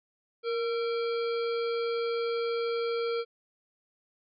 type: harmonic tone with a mistuned harmonic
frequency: 466.2 Hz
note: A#4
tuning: in tune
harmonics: 1 / 3 / 5 / 7 / 9 / 10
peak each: -28 / -38 / -42 / -45 / -47 / -48 dBFS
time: 0.43-3.25 s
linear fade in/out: 50 ms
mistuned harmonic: 3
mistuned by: -53 cents
effects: none